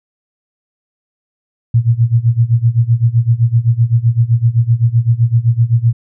sine tone with tremolo, 117 Hz, A#2, 7 cents sharp, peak -5 dBFS, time 1.74-5.93 s, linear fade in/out 5 ms, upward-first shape sine, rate 7.8 Hz, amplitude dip 90%, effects none

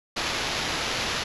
violet noise with sample-and-hold, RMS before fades -28 dBFS, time 0.16-1.24 s, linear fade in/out 10 ms, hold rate 8820 Hz, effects resampled to 24000 Hz

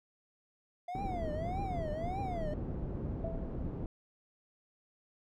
triangle tone with vibrato, 692 Hz, F5, 16 cents flat, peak -35 dBFS, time 0.88-2.54 s, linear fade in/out 5 ms, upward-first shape triangle, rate 1.7 Hz, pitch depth 270 cents each way
pink low-pass noise, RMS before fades -38 dBFS, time 0.95-3.86 s, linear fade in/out 2 ms, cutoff 390 Hz, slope 12 dB/octave
sine tone with exponential decay, 659.3 Hz, E5, in tune, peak -35 dBFS, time 3.24-3.63 s, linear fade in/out 5 ms, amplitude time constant 84 ms
effects none

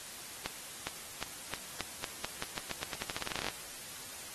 accelerating click train, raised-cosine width 0.2 ms, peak -16 dBFS, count 24, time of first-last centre 0.46-3.486 s, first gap 410 ms, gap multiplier 0.87, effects white hiss -46 dBFS RMS until 4.34 s + AAC 32 kbps

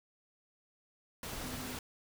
sine tone in noise, 251.2 Hz, B3, 30 cents sharp, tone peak -45 dBFS, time 1.43-1.75 s, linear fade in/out 2 ms, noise pink, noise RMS -42 dBFS, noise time 1.23-1.79 s, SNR -6 dB, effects none

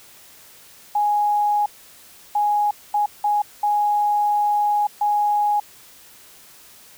sine tone bursts at uneven times, 830 Hz, G#5, 1 cent flat, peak -16 dBFS, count 6, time 0.95-1.66 / 2.35-2.71 / 2.94-3.06 / 3.24-3.42 / 3.63-4.87 / 5.01-5.6 s, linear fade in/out 5 ms, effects white hiss -47 dBFS RMS until 6.97 s

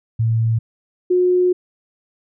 sine tone pair in turn, 113.3 / 361.7 Hz, A#2 / F#4, -49 / -39 cents, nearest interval octave + minor sixth, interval 2010 cents, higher second, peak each -14 / -12 dBFS, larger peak second, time 0.19-0.59 / 1.1-1.53 s, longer second, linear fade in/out 10 ms, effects none

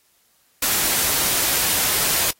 white noise, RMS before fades -20 dBFS, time 0.62-2.31 s, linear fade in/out 5 ms, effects white hiss -61 dBFS RMS until 2.39 s + AAC 48 kbps

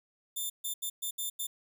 5% pulse tone bursts at uneven times, 3560 Hz, A7, 20 cents sharp, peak -25 dBFS, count 6, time 0.36-0.5 / 0.64-0.74 / 0.82-0.9 / 1.02-1.11 / 1.18-1.3 / 1.39-1.47 s, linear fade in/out 10 ms, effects none

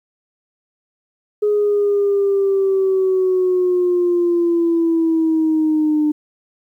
sine linear sweep, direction down, 418.9 to 300 Hz, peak -12 dBFS, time 1.42-6.12 s, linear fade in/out 10 ms, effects tanh soft clip ceiling -9 dBFS + 9-bit

